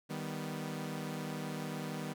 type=chord; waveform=sawtooth; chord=Eb augmented; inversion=none; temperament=equal; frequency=155.56 / 196 / 246.9 Hz; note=Eb3 / G3 / B3; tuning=0 / 0 / 0 cents; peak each=-37 / -39 / -39 dBFS; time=0.09-2.14 s; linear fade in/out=20 ms; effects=none